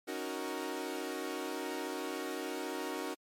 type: chord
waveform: sawtooth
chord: D# minor seventh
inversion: third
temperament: equal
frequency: 277.2 / 311.1 / 370 / 466.2 Hz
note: C#4 / D#4 / F#4 / A#4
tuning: 0 / 0 / 0 / 0 cents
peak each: -39 / -38 / -37 / -39 dBFS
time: 0.07-3.15 s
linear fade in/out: 20 ms
effects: MP3 64 kbps